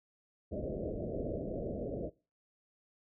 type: low-pass noise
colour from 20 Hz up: white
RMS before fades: -38 dBFS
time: 0.51-2.1 s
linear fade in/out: 20 ms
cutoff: 640 Hz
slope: 96 dB/octave
effects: noise-tail reverb RT60 0.3 s tail -20 dB re dry